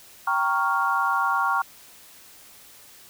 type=chord; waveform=sine; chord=G half-diminished seventh; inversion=none; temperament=equal; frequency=784 / 932.3 / 1108.7 / 1396.9 Hz; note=G5 / Bb5 / Db6 / F6; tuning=0 / 0 / 0 / 0 cents; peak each=-28 / -27 / -24 / -25 dBFS; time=0.27-1.62 s; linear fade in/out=5 ms; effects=white hiss -49 dBFS RMS until 3.09 s